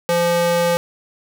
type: tone with high-pass filter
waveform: square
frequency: 172.2 Hz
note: F3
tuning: 24 cents flat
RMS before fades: -17 dBFS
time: 0.09-0.77 s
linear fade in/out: 0 ms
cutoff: 380 Hz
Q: 3.4
effects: none

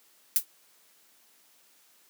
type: noise with exponential decay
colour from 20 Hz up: violet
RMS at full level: -17 dBFS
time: 0.36-0.45 s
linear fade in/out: 1 ms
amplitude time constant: 18 ms
effects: white hiss -62 dBFS RMS until 2.09 s + high-pass 200 Hz 12 dB/octave

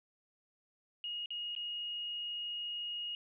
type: tone with dropouts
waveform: sine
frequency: 2873 Hz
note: F7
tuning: 48 cents sharp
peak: -37 dBFS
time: 1.04-3.15 s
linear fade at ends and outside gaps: 1 ms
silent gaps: 1.259-1.305 / 1.551-1.563 s
effects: none

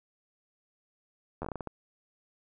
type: slowing click train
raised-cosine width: 1 ms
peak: -22 dBFS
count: 9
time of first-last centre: 1.42-1.673 s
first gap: 11 ms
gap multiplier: 1.29
effects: none

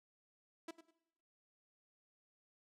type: tone with echo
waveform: sawtooth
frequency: 329.6 Hz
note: E4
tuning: in tune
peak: -40 dBFS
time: 0.68-0.71 s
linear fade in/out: 5 ms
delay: 100 ms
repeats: 2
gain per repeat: -13 dB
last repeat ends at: 0.91 s
effects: noise-tail reverb RT60 0.9 s tail -19 dB re dry + low-pass 10000 Hz 12 dB/octave

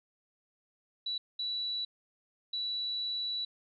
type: tone bursts at uneven times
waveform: sine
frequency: 3939 Hz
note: B7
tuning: 5 cents flat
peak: -32 dBFS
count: 3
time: 1.06-1.18 / 1.39-1.85 / 2.53-3.45 s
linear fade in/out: 5 ms
effects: none

